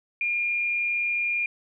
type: tone with frequency modulation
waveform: sine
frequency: 2411 Hz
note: D7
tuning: 45 cents sharp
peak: -23 dBFS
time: 0.21-1.46 s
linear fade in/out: 2 ms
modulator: 187 Hz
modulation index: 0.2
effects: none